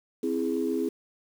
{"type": "chord", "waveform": "sine", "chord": "C augmented", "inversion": "none", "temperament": "equal", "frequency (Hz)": [261.6, 329.6, 415.3], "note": ["C4", "E4", "G#4"], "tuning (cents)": [0, 0, 0], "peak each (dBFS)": -29, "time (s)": [0.23, 0.89], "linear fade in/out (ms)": 5, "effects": ["tanh soft clip ceiling -16 dBFS", "8-bit"]}